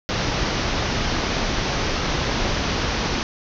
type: low-pass noise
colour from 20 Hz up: pink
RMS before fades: -23 dBFS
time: 0.09-3.23 s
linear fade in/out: 0 ms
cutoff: 6200 Hz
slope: 96 dB/octave
effects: none